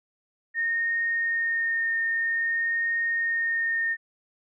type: tone with vibrato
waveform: sine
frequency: 1839 Hz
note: A#6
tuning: 24 cents flat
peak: -23 dBFS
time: 0.54-3.97 s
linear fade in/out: 50 ms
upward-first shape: triangle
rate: 0.51 Hz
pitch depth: 11 cents each way
effects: none